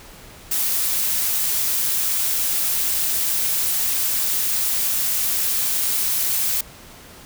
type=noise; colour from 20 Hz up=blue; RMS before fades=-21 dBFS; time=0.51-6.61 s; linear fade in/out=5 ms; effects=pink hiss -43 dBFS RMS until 7.25 s